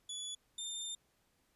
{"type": "tone pair in turn", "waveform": "25% pulse", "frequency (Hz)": [3424, 3607], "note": ["A7", "A7"], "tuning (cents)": [-48, 42], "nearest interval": "minor second", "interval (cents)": 90, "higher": "second", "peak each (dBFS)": [-37, -36], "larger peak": "second", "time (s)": [[0.09, 0.35], [0.58, 0.95]], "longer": "second", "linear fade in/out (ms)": 5, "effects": ["pink hiss -75 dBFS RMS until 1.55 s", "resampled to 32000 Hz"]}